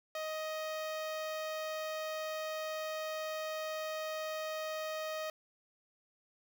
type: tone with notch filter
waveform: sawtooth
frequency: 626 Hz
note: D#5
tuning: 10 cents sharp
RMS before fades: -39 dBFS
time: 0.15-5.3 s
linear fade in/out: 2 ms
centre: 9000 Hz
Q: 1.4
effects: none